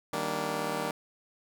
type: chord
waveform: 10% pulse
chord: Eb major seventh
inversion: none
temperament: just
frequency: 155.56 / 194.45 / 233.3 / 291.7 Hz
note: Eb3 / G3 / Bb3 / D4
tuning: 0 / -14 / +2 / -12 cents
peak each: -29 dBFS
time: 0.13-0.91 s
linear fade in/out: 2 ms
effects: none